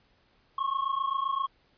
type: tone pair together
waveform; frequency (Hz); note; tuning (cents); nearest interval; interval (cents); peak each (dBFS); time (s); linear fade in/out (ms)
triangle; 1075.3 / 1103; C6 / C#6; +47 / -9; unison; 44; -28; 0.58-1.47; 5
effects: pink hiss -66 dBFS RMS until 1.77 s + resampled to 11025 Hz